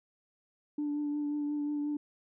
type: tone with vibrato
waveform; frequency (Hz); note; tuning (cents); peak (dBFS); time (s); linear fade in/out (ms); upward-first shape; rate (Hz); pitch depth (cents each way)
sine; 293.7; D4; 0; -29; 0.78-1.97; 5; triangle; 5.6; 21
effects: tanh soft clip ceiling -27 dBFS